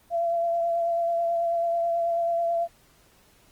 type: tone with vibrato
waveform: sine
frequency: 679 Hz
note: F5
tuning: 49 cents flat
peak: -22 dBFS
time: 0.1-2.68 s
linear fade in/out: 50 ms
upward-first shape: triangle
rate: 9.2 Hz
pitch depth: 22 cents each way
effects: pink hiss -59 dBFS RMS until 3.51 s + Opus 24 kbps